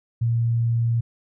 sine tone, 116.54 Hz, A#2, in tune, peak -18 dBFS, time 0.21-1.01 s, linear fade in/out 10 ms, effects none

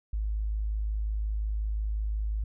sine tone, 52.8 Hz, G#1, 29 cents sharp, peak -27 dBFS, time 0.13-2.44 s, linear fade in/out 5 ms, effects none

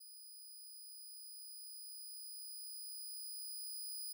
5% pulse tone with level ramp, 4966 Hz, D#8, 4 cents flat, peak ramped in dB -47 to -36 dBFS, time 0-4.13 s, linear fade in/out 10 ms, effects none

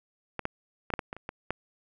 clicks, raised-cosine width 0.5 ms, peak -17 / -14 / -19 / -10 / -17 / -21 / -28 / -20 / -14 dBFS, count 9, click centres 0.393 / 0.454 / 0.903 / 0.938 / 0.992 / 1.129 / 1.166 / 1.291 / 1.506 s, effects none

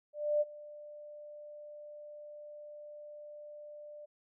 sine tone with ADSR envelope, 594 Hz, D5, 20 cents sharp, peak -25 dBFS, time 0.13-4.06 s, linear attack 280 ms, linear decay 31 ms, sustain -21 dB, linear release 15 ms, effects none

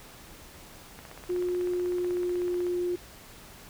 click train, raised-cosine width 0.5 ms, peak -29 dBFS, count 28, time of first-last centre 0.99-2.667 s, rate 16.1 Hz
sine tone with pitch glide, 357.9 to 354.4 Hz, F4 to F4, +42 to +25 cents, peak -26 dBFS, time 1.29-2.96 s, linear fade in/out 10 ms, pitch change -17 cents, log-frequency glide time 1.56-2.83 s
effects pink hiss -49 dBFS RMS until 3.69 s

